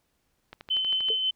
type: click train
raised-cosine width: 0.3 ms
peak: -25 dBFS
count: 8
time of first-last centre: 0.53-1.086 s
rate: 12.6 Hz
type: tone with tremolo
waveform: sine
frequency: 3058 Hz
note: G7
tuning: 44 cents flat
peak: -22 dBFS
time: 0.7-1.31 s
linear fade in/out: 10 ms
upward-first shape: sine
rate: 5.5 Hz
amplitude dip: 35%
type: tone with exponential decay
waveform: sine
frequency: 445 Hz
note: A4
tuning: 20 cents sharp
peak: -28 dBFS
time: 1.1-1.18 s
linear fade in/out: 2 ms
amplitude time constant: 17 ms
effects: pink hiss -73 dBFS RMS until 1.35 s